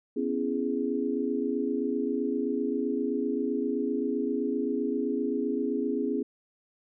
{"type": "chord", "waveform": "sine", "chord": "C# minor seventh", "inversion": "third", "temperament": "just", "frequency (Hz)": [249.5, 277.2, 332.6, 415.8], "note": ["B3", "C#4", "E4", "G#4"], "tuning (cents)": [18, 0, 16, 2], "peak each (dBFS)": [-31, -31, -34, -31], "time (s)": [0.16, 6.23], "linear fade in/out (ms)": 10, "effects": []}